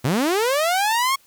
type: linear sweep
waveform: sawtooth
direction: up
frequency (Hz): 111.2 to 1108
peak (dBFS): -14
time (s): 0.04-1.16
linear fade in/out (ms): 10
effects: white hiss -56 dBFS RMS until 1.26 s